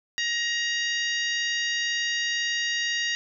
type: harmonic tone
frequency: 942 Hz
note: A#5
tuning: 18 cents sharp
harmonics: 2 / 3 / 4 / 5 / 6 / 7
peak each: -27 / -31 / -33 / -35 / -37 / -38 dBFS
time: 0.18-3.15 s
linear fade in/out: 0 ms
effects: none